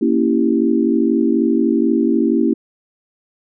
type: chord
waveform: sine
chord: A# diminished seventh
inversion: none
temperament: equal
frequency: 233.1 / 277.2 / 329.6 / 392 Hz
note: A#3 / C#4 / E4 / G4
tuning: 0 / 0 / 0 / 0 cents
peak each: -17 / -18 / -17 / -21 dBFS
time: 0.01-2.54 s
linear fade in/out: 10 ms
effects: none